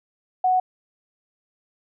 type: tone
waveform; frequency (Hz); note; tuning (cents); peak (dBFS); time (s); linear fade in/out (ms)
sine; 740; F#5; 0; -16; 0.44-0.6; 5
effects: none